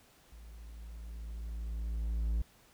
triangle tone with level ramp, 56 Hz, A1, 31 cents sharp, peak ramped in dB -47 to -26 dBFS, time 0.32-2.42 s, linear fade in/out 5 ms, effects pink hiss -63 dBFS RMS until 2.73 s

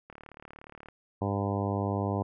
click train, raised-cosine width 0.5 ms, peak -31 dBFS, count 30, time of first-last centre 0.1-0.886 s, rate 36.9 Hz
harmonic tone, 100 Hz, G2, 35 cents sharp, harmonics 1 / 2 / 3 / 4 / 5 / 6 / 7 / 8 / 9 / 10, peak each -31 / -34 / -36 / -37 / -38 / -39 / -39 / -40 / -41 / -41 dBFS, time 1.21-2.23 s, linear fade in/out 10 ms
effects none

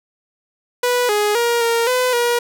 sawtooth tone with pitch steps, 491.5 / 417.1 / 472.3 / 464.2 / 504 / 478.3 Hz, B4 / G#4 / A#4 / A#4 / B4 / A#4, -8 / +7 / +23 / -7 / +35 / +44 cents, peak -11 dBFS, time 0.83-2.39 s, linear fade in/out 5 ms, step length 260 ms, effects none

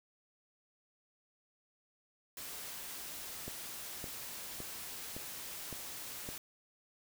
white noise, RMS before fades -45 dBFS, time 2.37-6.38 s, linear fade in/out 2 ms
click train, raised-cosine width 2 ms, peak -30 dBFS, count 6, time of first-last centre 3.48-6.289 s, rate 1.78 Hz
effects none

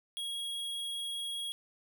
square tone, 3305 Hz, G#7, 9 cents flat, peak -36 dBFS, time 0.17-1.52 s, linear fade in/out 0 ms, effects none

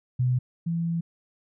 sine tone pair in turn, 125.7 / 167.79 Hz, B2 / E3, +31 / +31 cents, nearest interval perfect fourth, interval 500 cents, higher second, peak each -20 / -24 dBFS, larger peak first, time 0.19-0.39 / 0.66-1.01 s, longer second, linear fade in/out 10 ms, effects none

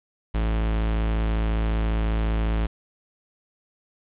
45% pulse tone, 54.6 Hz, A1, 13 cents flat, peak -21 dBFS, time 0.34-2.67 s, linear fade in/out 10 ms, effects resampled to 8000 Hz + 8-bit

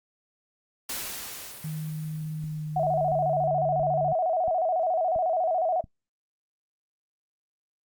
white noise with exponential decay, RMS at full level -32 dBFS, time 0.89-3.47 s, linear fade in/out 5 ms, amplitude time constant 560 ms
sine tone with pitch glide, 155.56 to 147.59 Hz, D#3 to D3, 0 to +9 cents, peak -30 dBFS, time 1.64-4.13 s, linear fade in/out 5 ms, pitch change -91 cents, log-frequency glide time 2.37-3.37 s
click train, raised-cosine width 5 ms, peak -30 dBFS, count 6, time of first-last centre 2.44-5.841 s, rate 1.47 Hz
sine tone with vibrato, 690 Hz, F5, 21 cents flat, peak -22 dBFS, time 2.76-5.81 s, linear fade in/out 5 ms, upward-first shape square, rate 14 Hz, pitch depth 110 cents each way
effects noise-tail reverb RT60 0.1 s tail -20 dB re dry + Opus 48 kbps

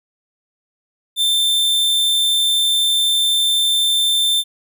45% pulse tone, 3564 Hz, A7, 22 cents sharp, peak -14 dBFS, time 1.16-4.44 s, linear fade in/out 50 ms, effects none

